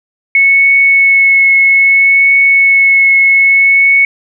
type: tone with vibrato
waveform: sine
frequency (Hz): 2200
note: C#7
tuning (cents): -14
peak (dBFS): -4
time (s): 0.35-4.05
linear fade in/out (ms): 2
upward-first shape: triangle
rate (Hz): 0.62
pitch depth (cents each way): 13
effects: none